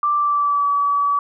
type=tone with pitch glide; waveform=sine; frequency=1176 to 1143.8 Hz; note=D6 to D6; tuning=+2 to -46 cents; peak=-15 dBFS; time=0.03-1.19 s; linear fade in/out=2 ms; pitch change=-48 cents; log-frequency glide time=0.15-0.68 s; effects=none